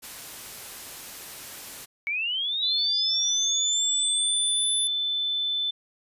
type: noise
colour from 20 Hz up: white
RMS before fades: -40 dBFS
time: 0.02-1.86 s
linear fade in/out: 20 ms
type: linear sweep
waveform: sine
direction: up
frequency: 2217 to 10550 Hz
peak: -25 dBFS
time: 2.07-4.87 s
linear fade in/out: 0 ms
type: tone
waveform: sine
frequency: 3520 Hz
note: A7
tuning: in tune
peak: -24 dBFS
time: 2.62-5.71 s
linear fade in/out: 10 ms
effects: resampled to 32000 Hz